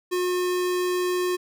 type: tone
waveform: square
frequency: 360.7 Hz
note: F#4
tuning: 44 cents flat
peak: -23 dBFS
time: 0.11-1.37 s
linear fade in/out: 20 ms
effects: none